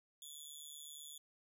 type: tone with amplitude modulation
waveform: 15% pulse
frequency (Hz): 3437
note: A7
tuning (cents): -41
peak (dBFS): -39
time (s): 0.22-1.18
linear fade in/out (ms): 2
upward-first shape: sine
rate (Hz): 148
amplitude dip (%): 90
effects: none